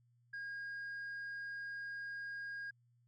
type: tone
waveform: sine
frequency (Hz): 1628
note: G#6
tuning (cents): -35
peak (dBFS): -39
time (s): 0.33-2.71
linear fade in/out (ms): 10
effects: tanh soft clip ceiling -41 dBFS + added 120 Hz sine -69 dBFS peak until 3.07 s